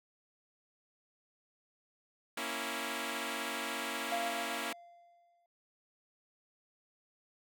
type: chord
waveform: 5% pulse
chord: A# diminished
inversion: none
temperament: equal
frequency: 233.1 / 277.2 / 329.6 Hz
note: A#3 / C#4 / E4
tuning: 0 / 0 / 0 cents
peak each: -29 dBFS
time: 2.37-4.73 s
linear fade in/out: 5 ms
type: tone with exponential decay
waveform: triangle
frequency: 692 Hz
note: F5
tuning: 16 cents flat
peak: -30 dBFS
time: 4.12-5.46 s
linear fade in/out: 2 ms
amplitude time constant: 290 ms
effects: none